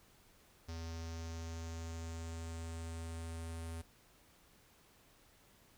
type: tone with low-pass filter sweep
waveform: square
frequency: 82.41 Hz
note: E2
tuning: in tune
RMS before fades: -44 dBFS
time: 0.68-3.82 s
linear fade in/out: 10 ms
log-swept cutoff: 5500 to 10000 Hz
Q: 3.5
effects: pink hiss -66 dBFS RMS until 5.77 s